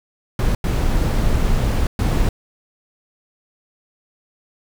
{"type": "noise bursts at uneven times", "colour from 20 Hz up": "brown", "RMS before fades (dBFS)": -17, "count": 3, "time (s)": [[0.39, 0.55], [0.64, 1.87], [1.99, 2.29]], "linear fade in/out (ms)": 2, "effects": []}